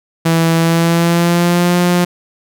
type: tone with pitch glide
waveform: sawtooth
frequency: 164.81 to 176.64 Hz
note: E3 to F3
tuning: 0 to +20 cents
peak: -6 dBFS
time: 0.25-2.05 s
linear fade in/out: 10 ms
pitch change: +120 cents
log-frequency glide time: 0.57-1.76 s
effects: none